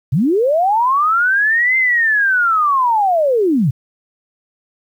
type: linear two-way sweep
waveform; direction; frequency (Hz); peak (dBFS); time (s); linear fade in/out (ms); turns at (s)
sine; up then down; 111.2 to 2093 to 111.2; -11; 0.12-3.71; 10; 1.77
effects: 8-bit